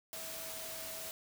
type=tone in noise; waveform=sine; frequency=648 Hz; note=E5; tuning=30 cents flat; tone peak=-50 dBFS; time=0.13-1.11 s; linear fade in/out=0 ms; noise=white; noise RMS=-44 dBFS; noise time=0.13-1.11 s; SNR=-9 dB; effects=none